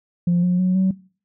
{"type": "tone with pitch steps", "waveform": "sine", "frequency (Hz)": [174.61, 179.21, 183.93, 188.77], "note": ["F3", "F3", "F#3", "F#3"], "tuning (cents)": [0, 45, -10, 35], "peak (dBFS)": -13, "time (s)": [0.27, 0.91], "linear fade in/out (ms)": 5, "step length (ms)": 160, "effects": ["noise-tail reverb RT60 0.4 s tail -21 dB re dry", "tanh soft clip ceiling -12 dBFS"]}